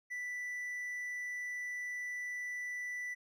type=tone; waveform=triangle; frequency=1975.5 Hz; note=B6; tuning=in tune; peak=-36 dBFS; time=0.1-3.15 s; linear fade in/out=20 ms; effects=none